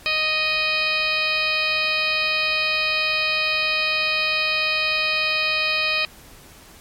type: harmonic tone with a mistuned harmonic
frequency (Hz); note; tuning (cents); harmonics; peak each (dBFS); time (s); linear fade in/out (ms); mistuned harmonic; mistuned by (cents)
622.3; D#5; 0; 1 / 2 / 3 / 4 / 5 / 6 / 7 / 8; -31 / -30 / -31 / -21 / -29 / -29 / -29 / -30; 0.06-6.05; 0; 6; +70
effects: pink hiss -46 dBFS RMS until 6.8 s + MP3 64 kbps